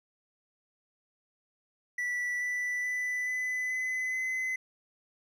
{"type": "tone with pitch steps", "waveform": "triangle", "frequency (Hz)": [1961, 1975.8, 1990.7, 2006, 2021, 2036], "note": ["B6", "B6", "B6", "B6", "B6", "C7"], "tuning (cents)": [-13, 0, 13, 26, 39, -48], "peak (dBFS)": -28, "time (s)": [1.98, 4.56], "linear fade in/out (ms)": 5, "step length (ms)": 430, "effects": []}